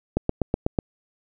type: click train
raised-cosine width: 2 ms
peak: -7 dBFS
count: 6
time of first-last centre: 0.17-0.788 s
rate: 8.09 Hz
effects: none